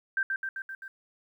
sine tone with echo, 1568 Hz, G6, in tune, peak -24 dBFS, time 0.17-0.23 s, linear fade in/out 2 ms, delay 130 ms, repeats 5, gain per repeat -3 dB, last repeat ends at 0.88 s, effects 11-bit

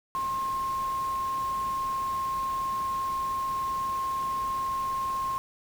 sine tone in noise, 1067 Hz, C6, 34 cents sharp, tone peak -27 dBFS, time 0.15-5.38 s, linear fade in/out 0 ms, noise pink, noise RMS -44 dBFS, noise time 0.15-5.38 s, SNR +14 dB, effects none

